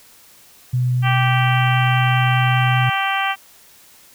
sine tone, 125 Hz, B2, 21 cents sharp, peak -15 dBFS, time 0.73-2.9 s, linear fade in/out 10 ms
harmonic tone, 390 Hz, G4, 9 cents flat, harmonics 2 / 3 / 4 / 5 / 6 / 7 / 8, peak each -22 / -24 / -25 / -26 / -27 / -27 / -28 dBFS, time 1.02-3.36 s, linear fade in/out 50 ms
effects white hiss -48 dBFS RMS until 4.14 s

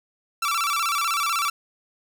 sawtooth tone with vibrato, 1247 Hz, D#6, 3 cents sharp, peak -18 dBFS, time 0.42-1.5 s, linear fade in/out 5 ms, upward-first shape square, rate 16 Hz, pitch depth 130 cents each way, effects 9-bit

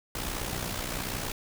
pink noise with amplitude modulation, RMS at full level -31 dBFS, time 0.15-1.32 s, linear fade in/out 2 ms, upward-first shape sine, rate 61.1 Hz, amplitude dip 60%, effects none

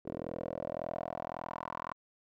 10% pulse tone with band-pass filter sweep, 41.8 Hz, E1, 25 cents sharp, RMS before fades -40 dBFS, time 0.05-1.94 s, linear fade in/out 10 ms, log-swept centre 410 to 1100 Hz, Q 3.8, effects none

